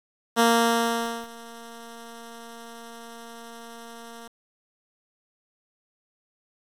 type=tone with ADSR envelope; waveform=10% pulse; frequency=231.8 Hz; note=A#3; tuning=10 cents flat; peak=-8 dBFS; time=0.36-4.28 s; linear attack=35 ms; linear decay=870 ms; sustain=-23 dB; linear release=8 ms; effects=resampled to 32000 Hz + 8-bit